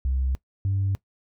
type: tone pair in turn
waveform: sine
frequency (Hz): 65.41 / 97.72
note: C2 / G2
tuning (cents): 0 / -5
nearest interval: perfect fifth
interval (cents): 695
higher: second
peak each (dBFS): -20 / -20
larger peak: neither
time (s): 0.05-0.35 / 0.65-0.95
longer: neither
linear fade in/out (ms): 0
effects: noise-tail reverb RT60 0.1 s tail -21 dB re dry + tanh soft clip ceiling -18 dBFS